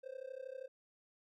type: tone with amplitude modulation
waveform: triangle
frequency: 523.3 Hz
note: C5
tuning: in tune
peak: -38 dBFS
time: 0.03-0.68 s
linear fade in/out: 20 ms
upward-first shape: sine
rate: 32.7 Hz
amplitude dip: 95%
effects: tanh soft clip ceiling -34 dBFS

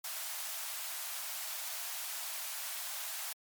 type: high-pass noise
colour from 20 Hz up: white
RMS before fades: -40 dBFS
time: 0.04-3.33 s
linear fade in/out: 5 ms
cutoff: 600 Hz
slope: 96 dB/octave
effects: MP3 96 kbps

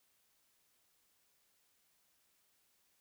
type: silence
effects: white hiss -75 dBFS RMS until 3 s

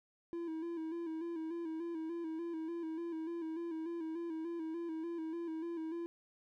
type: tone with vibrato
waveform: triangle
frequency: 329.6 Hz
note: E4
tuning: in tune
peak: -36 dBFS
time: 0.33-6.06 s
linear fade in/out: 0 ms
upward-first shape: square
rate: 3.4 Hz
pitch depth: 53 cents each way
effects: none

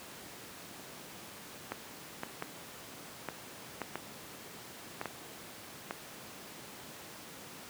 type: clicks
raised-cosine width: 0.5 ms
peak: -20 dBFS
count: 9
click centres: 1.72 / 2.234 / 2.424 / 3.287 / 3.817 / 3.956 / 5.014 / 5.057 / 5.909 s
effects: pink hiss -48 dBFS RMS until 7.69 s + high-pass 150 Hz 12 dB/octave

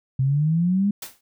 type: exponential sweep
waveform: sine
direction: up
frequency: 129.3 to 207.7 Hz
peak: -17 dBFS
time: 0.19-0.91 s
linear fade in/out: 5 ms
type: noise with exponential decay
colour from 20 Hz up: white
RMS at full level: -30 dBFS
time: 1.02-1.21 s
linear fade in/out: 5 ms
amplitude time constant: 41 ms
effects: none

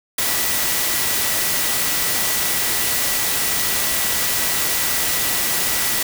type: tone in noise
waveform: sine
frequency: 1951 Hz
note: B6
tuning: 22 cents flat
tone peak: -31 dBFS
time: 0.18-6.03 s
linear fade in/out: 5 ms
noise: white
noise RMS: -20 dBFS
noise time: 0.18-6.03 s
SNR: -14 dB
effects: none

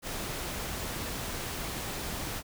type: noise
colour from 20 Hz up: pink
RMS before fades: -36 dBFS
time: 0.02-2.43 s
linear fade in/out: 50 ms
effects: none

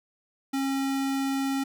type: tone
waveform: square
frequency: 271.6 Hz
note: C#4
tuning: 35 cents flat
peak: -26 dBFS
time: 0.53-1.64 s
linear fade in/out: 10 ms
effects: none

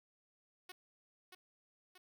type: tone with echo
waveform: 5% pulse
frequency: 367.5 Hz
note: F#4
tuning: 12 cents flat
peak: -37 dBFS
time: 0.69-0.72 s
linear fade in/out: 5 ms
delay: 630 ms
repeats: 2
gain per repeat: -5 dB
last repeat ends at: 1.98 s
effects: none

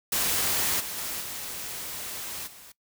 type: noise with level steps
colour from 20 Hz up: white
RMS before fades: -26 / -35 / -33 / -36 / -48 dBFS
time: 0.12-2.72 s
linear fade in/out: 5 ms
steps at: 0.79 / 0.96 / 1.2 / 2.46 s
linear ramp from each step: 20 ms
effects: noise-tail reverb RT60 0.1 s tail -20 dB re dry

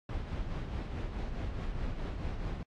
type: noise with tremolo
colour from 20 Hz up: brown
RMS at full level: -34 dBFS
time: 0.09-2.63 s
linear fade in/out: 2 ms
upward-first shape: triangle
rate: 4.7 Hz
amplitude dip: 50%
effects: low-pass 4000 Hz 12 dB/octave + AAC 64 kbps

